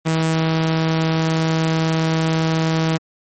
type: tone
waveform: sawtooth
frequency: 161.1 Hz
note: E3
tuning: 39 cents flat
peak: -12 dBFS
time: 0.05-2.98 s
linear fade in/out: 20 ms
effects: MP3 32 kbps